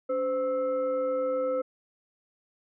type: tone with frequency modulation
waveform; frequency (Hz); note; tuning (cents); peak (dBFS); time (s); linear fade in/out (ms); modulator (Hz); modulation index
sine; 515; C5; -28; -25; 0.09-1.62; 10; 798; 0.5
effects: none